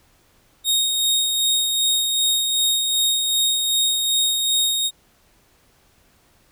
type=tone with tremolo; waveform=sawtooth; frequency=3729 Hz; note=A#7; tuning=in tune; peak=-13 dBFS; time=0.64-4.91 s; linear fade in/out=50 ms; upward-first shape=sine; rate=2.6 Hz; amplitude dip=35%; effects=pink hiss -58 dBFS RMS until 6.51 s